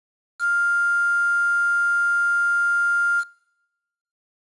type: tone with quantisation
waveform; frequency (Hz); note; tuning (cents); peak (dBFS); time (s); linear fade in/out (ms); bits
sine; 1400; F6; +4; -18; 0.39-3.24; 50; 6
effects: noise-tail reverb RT60 1.0 s tail -23 dB re dry + resampled to 24000 Hz